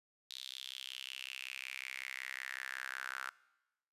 sawtooth tone with high-pass filter sweep, 65.41 Hz, C2, in tune, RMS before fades -45 dBFS, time 0.3-3.3 s, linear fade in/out 10 ms, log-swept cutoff 3800 to 1400 Hz, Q 5.7, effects noise-tail reverb RT60 1.0 s tail -22 dB re dry + resampled to 32000 Hz

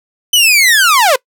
sawtooth linear sweep, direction down, 3052 to 480 Hz, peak -3 dBFS, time 0.33-1.16 s, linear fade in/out 5 ms, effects noise-tail reverb RT60 0.1 s tail -24 dB re dry

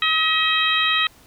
harmonic tone, 637 Hz, D#5, 41 cents sharp, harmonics 2 / 3 / 4 / 5 / 6, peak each -23 / -23 / -23 / -23 / -23 dBFS, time 0.02-1.07 s, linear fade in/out 2 ms, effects pink hiss -51 dBFS RMS until 1.26 s

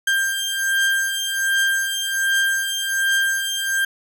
35% pulse beating tone pair, 1588 / 1589.3 Hz, G6 / G6, +22 / +23 cents, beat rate 1.3 Hz, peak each -21 / -19 dBFS, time 0.07-3.85 s, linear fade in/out 5 ms, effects none

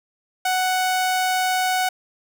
sawtooth tone, 742 Hz, F#5, 5 cents sharp, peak -15 dBFS, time 0.45-1.89 s, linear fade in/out 5 ms, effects none

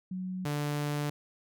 sine / sawtooth tone pair in turn, 185 / 146.83 Hz, F#3 / D3, 0 / 0 cents, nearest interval major third, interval 400 cents, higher first, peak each -33 / -26 dBFS, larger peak second, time 0.11-0.45 / 0.45-1.1 s, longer second, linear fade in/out 5 ms, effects none

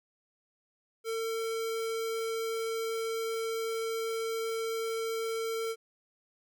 square tone, 451.3 Hz, A4, 44 cents sharp, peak -32 dBFS, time 1.04-5.76 s, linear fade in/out 50 ms, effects none

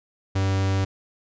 45% pulse tone, 96.5 Hz, G2, 27 cents flat, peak -20 dBFS, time 0.35-0.85 s, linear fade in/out 10 ms, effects resampled to 16000 Hz

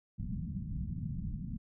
white low-pass noise, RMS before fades -38 dBFS, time 0.18-1.58 s, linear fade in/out 20 ms, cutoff 210 Hz, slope 48 dB/octave, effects none

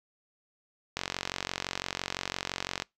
click train, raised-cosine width 0.2 ms, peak -13 dBFS, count 86, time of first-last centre 0.97-2.822 s, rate 45.9 Hz, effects noise-tail reverb RT60 0.2 s tail -25 dB re dry

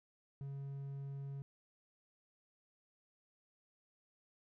triangle tone, 138.6 Hz, C#3, in tune, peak -40 dBFS, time 0.41-1.42 s, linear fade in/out 0 ms, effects none

